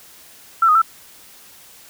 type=tone with pitch steps; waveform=sine; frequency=1341 / 1244 / 1331 Hz; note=E6 / D#6 / E6; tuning=+29 / -1 / +16 cents; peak=-10 dBFS; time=0.62-0.818 s; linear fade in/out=5 ms; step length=66 ms; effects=white hiss -45 dBFS RMS until 1.89 s